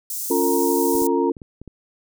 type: high-pass noise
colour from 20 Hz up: white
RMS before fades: -28 dBFS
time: 0.1-1.07 s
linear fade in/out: 2 ms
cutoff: 6000 Hz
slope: 24 dB/octave
type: chord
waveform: sine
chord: Db augmented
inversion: none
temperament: equal with one note detuned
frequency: 277.2 / 349.2 / 451.3 Hz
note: Db4 / F4 / A4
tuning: 0 / 0 / +44 cents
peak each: -22 / -21 / -22 dBFS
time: 0.3-1.32 s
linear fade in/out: 5 ms
type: tone with vibrato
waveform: sine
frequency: 936 Hz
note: A#5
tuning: 7 cents sharp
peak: -25 dBFS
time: 0.31-1.3 s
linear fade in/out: 5 ms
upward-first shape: sine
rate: 13 Hz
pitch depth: 8 cents each way
type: clicks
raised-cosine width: 3 ms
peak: -25 dBFS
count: 6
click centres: 0.952 / 1.02 / 1.368 / 1.418 / 1.616 / 1.677 s
effects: none